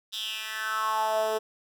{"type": "tone with high-pass filter sweep", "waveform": "10% pulse", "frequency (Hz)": 218.4, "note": "A3", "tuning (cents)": -13, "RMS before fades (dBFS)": -29, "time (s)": [0.12, 1.39], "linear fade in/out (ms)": 20, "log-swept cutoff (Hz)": [3800, 460], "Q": 4.8, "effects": []}